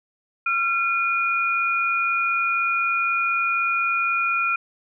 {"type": "tone pair together", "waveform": "sine", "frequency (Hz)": [1369, 2439], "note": ["F6", "D#7"], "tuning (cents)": [-35, -35], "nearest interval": "minor seventh", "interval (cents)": 1000, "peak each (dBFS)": -22, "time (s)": [0.46, 4.56], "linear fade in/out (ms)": 5, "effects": []}